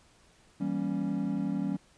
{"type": "chord", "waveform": "triangle", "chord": "E diminished seventh", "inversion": "none", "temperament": "equal with one note detuned", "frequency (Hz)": [164.81, 196, 236.2, 277.2], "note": ["E3", "G3", "Bb3", "Db4"], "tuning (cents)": [0, 0, 23, 0], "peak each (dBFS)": [-35, -30, -35, -31], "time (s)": [0.6, 1.77], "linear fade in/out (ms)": 10, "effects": ["pink hiss -62 dBFS RMS until 1.97 s", "resampled to 22050 Hz"]}